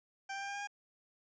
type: tone with pitch steps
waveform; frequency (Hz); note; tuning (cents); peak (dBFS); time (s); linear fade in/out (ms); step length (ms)
20% pulse; 784 / 789.9 / 795.9 / 801.9 / 807.9 / 814; G5 / G5 / G5 / G5 / G#5 / G#5; 0 / +13 / +26 / +39 / -48 / -35; -34; 0.29-0.674; 10; 64
effects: resampled to 16000 Hz + 11-bit